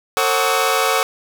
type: tone cluster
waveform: sawtooth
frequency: 450.3 / 537 / 745 / 1133 / 1280 Hz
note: A4 / C5 / F#5 / C#6 / D#6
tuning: +40 / +45 / +12 / +37 / +49 cents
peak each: -18 dBFS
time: 0.17-1.03 s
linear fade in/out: 0 ms
effects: none